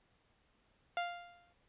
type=tone with exponential decay; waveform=sawtooth; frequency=698.5 Hz; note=F5; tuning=in tune; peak=-28 dBFS; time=0.97-1.53 s; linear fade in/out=1 ms; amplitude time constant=120 ms; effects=pink hiss -73 dBFS RMS until 1.68 s + resampled to 8000 Hz